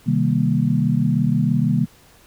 sine chord, C minor seventh, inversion none, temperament equal with one note detuned, 129.46 / 155.56 / 196 / 233.1 Hz, C3 / Eb3 / G3 / Bb3, -18 / 0 / 0 / 0 cents, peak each -21 / -20 / -22 / -21 dBFS, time 0.06-1.86 s, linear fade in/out 20 ms, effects pink hiss -51 dBFS RMS until 2.26 s

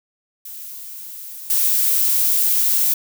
violet noise with level steps, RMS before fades -34 / -17 dBFS, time 0.45-2.94 s, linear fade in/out 5 ms, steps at 1.5 s, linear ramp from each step 2 ms, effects none

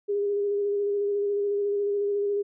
sine tone with vibrato, 406.2 Hz, G#4, 38 cents flat, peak -23 dBFS, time 0.08-2.43 s, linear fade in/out 20 ms, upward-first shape square, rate 14 Hz, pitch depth 16 cents each way, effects none

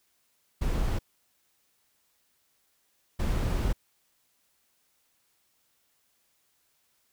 brown noise bursts at uneven times, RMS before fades -27 dBFS, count 2, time 0.61-0.99 / 3.19-3.73 s, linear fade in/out 10 ms, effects white hiss -71 dBFS RMS until 7.12 s

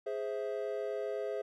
triangle chord, Ab augmented, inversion none, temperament equal with one note detuned, 415.3 / 523.3 / 655.1 Hz, Ab4 / C5 / E5, 0 / 0 / -11 cents, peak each -35 / -37 / -38 dBFS, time 0.06-1.42 s, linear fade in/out 10 ms, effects none

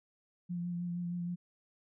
sine tone with vibrato, 174.61 Hz, F3, in tune, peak -34 dBFS, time 0.49-1.36 s, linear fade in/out 20 ms, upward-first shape sine, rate 6.4 Hz, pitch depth 21 cents each way, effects none

